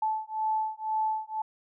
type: beating tone pair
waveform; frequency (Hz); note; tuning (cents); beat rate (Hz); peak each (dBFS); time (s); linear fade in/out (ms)
sine; 870 / 872; A5 / A5; -20 / -16; 2; -30; 0.02-1.42; 5
effects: none